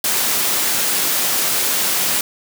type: high-pass noise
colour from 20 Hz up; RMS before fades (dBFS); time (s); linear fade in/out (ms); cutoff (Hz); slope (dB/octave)
white; -18; 0.04-2.21; 2; 160; 12
effects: none